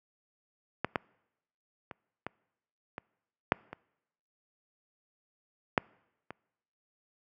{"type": "clicks", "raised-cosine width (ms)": 0.5, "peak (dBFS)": [-13, -12, -26, -20, -23, -6, -25, -7, -25], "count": 9, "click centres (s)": [0.846, 0.958, 1.912, 2.266, 2.981, 3.521, 3.73, 5.778, 6.306], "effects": ["noise-tail reverb RT60 0.9 s tail -26 dB re dry", "high-pass 100 Hz 12 dB/octave"]}